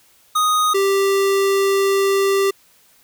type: tone pair in turn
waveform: square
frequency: 1244.5 / 392.7 Hz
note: D#6 / G4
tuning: 0 / +3 cents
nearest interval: octave + minor sixth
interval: 1997 cents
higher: first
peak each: -15 dBFS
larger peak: neither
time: 0.35-0.74 / 0.74-2.51 s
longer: second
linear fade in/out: 10 ms
effects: white hiss -54 dBFS RMS until 3.03 s